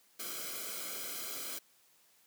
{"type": "noise with comb filter", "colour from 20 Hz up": "white", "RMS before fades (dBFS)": -41, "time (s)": [0.19, 1.59], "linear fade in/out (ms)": 10, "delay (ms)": 1.1, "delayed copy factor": -0.85, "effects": ["white hiss -67 dBFS RMS until 2.26 s", "high-pass 150 Hz 12 dB/octave"]}